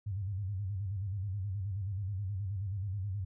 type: tone with vibrato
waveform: sine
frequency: 98 Hz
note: G2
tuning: in tune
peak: -33 dBFS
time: 0.06-3.25 s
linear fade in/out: 10 ms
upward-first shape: square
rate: 9.4 Hz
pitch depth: 98 cents each way
effects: none